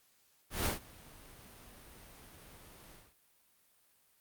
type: noise with ADSR envelope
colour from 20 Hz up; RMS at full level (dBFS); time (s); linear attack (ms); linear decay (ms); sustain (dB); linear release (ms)
pink; -31; 0.5-3.15; 160; 130; -24; 210
effects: white hiss -70 dBFS RMS until 4.2 s + Opus 48 kbps